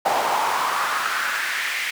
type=noise with high-pass filter sweep; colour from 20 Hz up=brown; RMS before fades=-23 dBFS; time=0.05-1.91 s; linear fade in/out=10 ms; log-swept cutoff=730 to 2200 Hz; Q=3.1; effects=none